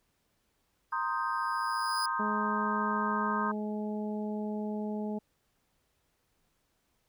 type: tone with exponential growth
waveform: 35% pulse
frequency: 4978 Hz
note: D#8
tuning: in tune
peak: -30 dBFS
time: 0.91-2.06 s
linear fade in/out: 5 ms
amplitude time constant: 250 ms
type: chord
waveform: sine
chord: C minor seventh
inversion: third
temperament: equal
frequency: 932.3 / 1046.5 / 1244.5 / 1568 Hz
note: Bb5 / C6 / Eb6 / G6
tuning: 0 / 0 / 0 / 0 cents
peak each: -35 / -34 / -34 / -37 dBFS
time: 0.92-3.52 s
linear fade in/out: 10 ms
type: harmonic tone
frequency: 211.5 Hz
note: G#3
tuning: 32 cents sharp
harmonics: 1 / 2 / 3 / 4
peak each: -33 / -39 / -43 / -45 dBFS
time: 2.19-5.19 s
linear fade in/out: 10 ms
effects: pink hiss -75 dBFS RMS until 7.08 s